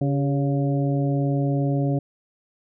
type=harmonic tone with a mistuned harmonic; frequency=140.6 Hz; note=C#3; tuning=25 cents sharp; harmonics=1 / 2 / 3 / 4 / 5; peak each=-21 / -25 / -32 / -31 / -35 dBFS; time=0.01-1.99 s; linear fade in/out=5 ms; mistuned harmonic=3; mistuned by=-74 cents; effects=none